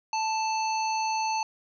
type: harmonic tone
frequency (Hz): 880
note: A5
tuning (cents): 0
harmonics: 1 / 3 / 5 / 7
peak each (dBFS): -26 / -35 / -37 / -38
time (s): 0.13-1.43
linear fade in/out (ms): 2
effects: none